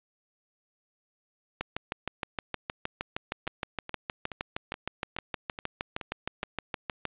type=two click trains; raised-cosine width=0.3 ms; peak=-14 / -21 dBFS; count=36 / 8; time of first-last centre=1.61-7.053 / 3.47-6.436 s; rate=6.43 / 2.36 Hz; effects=resampled to 8000 Hz + 9-bit